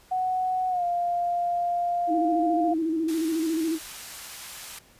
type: tone with pitch glide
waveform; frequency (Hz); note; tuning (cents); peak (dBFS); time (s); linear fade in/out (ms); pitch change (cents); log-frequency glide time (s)
sine; 741 to 699.4; F#5 to F5; +2 to +2; -23; 0.11-2.74; 10; -100; 0.69-0.84
type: tone with vibrato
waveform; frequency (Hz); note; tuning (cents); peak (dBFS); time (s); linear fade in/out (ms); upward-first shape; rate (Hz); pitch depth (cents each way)
sine; 322.6; E4; -37; -23; 2.07-3.79; 50; square; 14; 46
type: band-pass noise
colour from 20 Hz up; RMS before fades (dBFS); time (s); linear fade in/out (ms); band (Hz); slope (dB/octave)
white; -41; 3.08-4.79; 5; 740 to 12000; 12
effects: pink hiss -56 dBFS RMS until 4.99 s + resampled to 32000 Hz